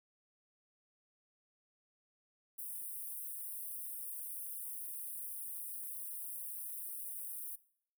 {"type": "high-pass noise", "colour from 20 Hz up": "white", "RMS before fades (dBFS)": -44, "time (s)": [2.58, 7.56], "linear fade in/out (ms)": 10, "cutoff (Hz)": 8900, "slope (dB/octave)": 96, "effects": ["noise-tail reverb RT60 0.6 s tail -20 dB re dry"]}